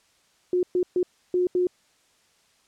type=tone bursts at uneven times; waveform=sine; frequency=360.3 Hz; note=F#4; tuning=46 cents flat; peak=-19 dBFS; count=5; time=0.53-0.63 / 0.75-0.83 / 0.96-1.03 / 1.34-1.47 / 1.55-1.67 s; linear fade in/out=2 ms; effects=white hiss -63 dBFS RMS until 2.67 s + low-pass 8000 Hz 12 dB/octave